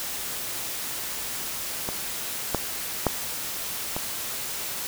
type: clicks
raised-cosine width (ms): 1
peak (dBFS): -15 / -9 / -6 / -15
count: 4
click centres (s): 1.889 / 2.547 / 3.067 / 3.965
effects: white hiss -32 dBFS RMS until 4.87 s